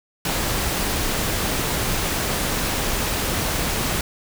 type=noise; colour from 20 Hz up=pink; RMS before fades=-23 dBFS; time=0.25-4.01 s; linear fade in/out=2 ms; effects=none